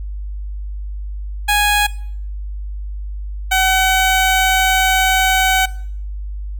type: tone pair in turn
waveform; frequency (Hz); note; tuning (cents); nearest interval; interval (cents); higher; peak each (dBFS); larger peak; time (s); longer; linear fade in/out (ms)
15% pulse; 829 / 756.4; G#5 / F#5; -3 / +38; major second; 159; first; -6; neither; 1.48-1.87 / 3.51-5.66; second; 10
effects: noise-tail reverb RT60 0.6 s tail -20 dB re dry + added 50 Hz sine -23 dBFS peak until 6.59 s